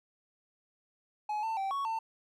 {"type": "tone with pitch steps", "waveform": "triangle", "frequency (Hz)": [845, 893, 777, 1112, 897], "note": ["G#5", "A5", "G5", "C#6", "A5"], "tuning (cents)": [30, 25, -16, 5, 33], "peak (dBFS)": -29, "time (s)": [1.29, 1.99], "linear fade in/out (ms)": 5, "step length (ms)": 140, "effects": []}